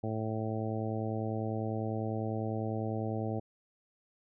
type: harmonic tone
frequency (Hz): 110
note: A2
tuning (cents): 0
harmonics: 1 / 2 / 3 / 4 / 5 / 6 / 7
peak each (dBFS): -35 / -38 / -40 / -41 / -42 / -43 / -43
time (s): 0.03-3.4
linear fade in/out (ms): 10
effects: none